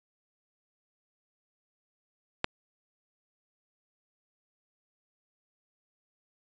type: click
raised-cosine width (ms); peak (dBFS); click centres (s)
0.3; -9; 2.444
effects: resampled to 16000 Hz